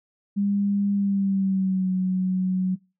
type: tone with pitch glide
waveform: sine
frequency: 201.2 to 185.57 Hz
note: G3 to F#3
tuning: +45 to +5 cents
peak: -20 dBFS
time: 0.36-2.76 s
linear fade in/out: 20 ms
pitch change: -140 cents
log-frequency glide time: 0.93-1.91 s
effects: noise-tail reverb RT60 0.3 s tail -24 dB re dry